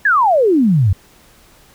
sine exponential sweep, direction down, 1760 to 87.31 Hz, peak -9 dBFS, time 0.05-0.93 s, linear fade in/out 5 ms, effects pink hiss -48 dBFS RMS until 1.74 s

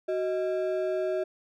triangle ring-modulated tone, 500 Hz, B4, 21 cents sharp, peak -21 dBFS, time 0.08-1.24 s, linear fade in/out 10 ms, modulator 128 Hz, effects none

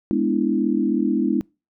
sine chord, E dominant seventh, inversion first, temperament equal, 207.7 / 246.9 / 293.7 / 329.6 Hz, G#3 / B3 / D4 / E4, 0 / 0 / 0 / 0 cents, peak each -23 dBFS, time 0.11-1.41 s, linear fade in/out 0 ms, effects noise-tail reverb RT60 0.3 s tail -26 dB re dry

